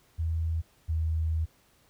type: tone pair in turn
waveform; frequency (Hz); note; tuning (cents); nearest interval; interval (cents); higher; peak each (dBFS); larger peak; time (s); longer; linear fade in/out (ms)
sine; 81.4 / 80.09; E2 / E2; -21 / -49; unison; 28; first; -26 / -25; second; 0.18-0.62 / 0.88-1.46; second; 20
effects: pink hiss -64 dBFS RMS until 1.89 s